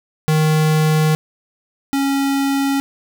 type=tone pair in turn; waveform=square; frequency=155.56 / 275.8 Hz; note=D#3 / C#4; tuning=0 / -9 cents; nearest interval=minor seventh; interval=991 cents; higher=second; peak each=-13 / -16 dBFS; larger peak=first; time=0.28-1.15 / 1.93-2.8 s; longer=neither; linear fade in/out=0 ms; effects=none